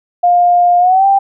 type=tone with pitch glide; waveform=sine; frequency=706 to 787.9 Hz; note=F5 to G5; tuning=+19 to +9 cents; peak=-6 dBFS; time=0.23-1.19 s; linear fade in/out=10 ms; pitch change=+190 cents; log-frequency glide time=0.79-1.06 s; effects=none